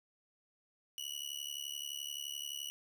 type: tone with amplitude modulation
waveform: sawtooth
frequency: 2930 Hz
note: F#7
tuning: 18 cents flat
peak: -33 dBFS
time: 0.98-2.7 s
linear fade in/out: 0 ms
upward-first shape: sine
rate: 71.6 Hz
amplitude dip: 95%
effects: none